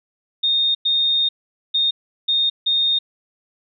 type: tone bursts at uneven times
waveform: sine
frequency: 3680 Hz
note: A#7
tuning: 23 cents flat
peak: -15 dBFS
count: 5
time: 0.43-0.75 / 0.85-1.29 / 1.74-1.91 / 2.28-2.5 / 2.66-2.99 s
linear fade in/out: 10 ms
effects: none